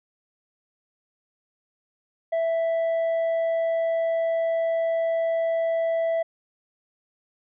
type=tone with tanh clipping; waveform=triangle; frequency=660 Hz; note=E5; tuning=2 cents sharp; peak=-22 dBFS; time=2.32-6.23 s; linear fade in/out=10 ms; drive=8 dB; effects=none